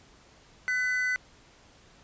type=tone pair together; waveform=triangle; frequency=1500 / 2002 Hz; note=F#6 / B6; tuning=+23 / +23 cents; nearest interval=perfect fourth; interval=500 cents; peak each=-27 / -26 dBFS; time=0.68-1.16 s; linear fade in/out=0 ms; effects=pink hiss -57 dBFS RMS until 2.03 s + resampled to 16000 Hz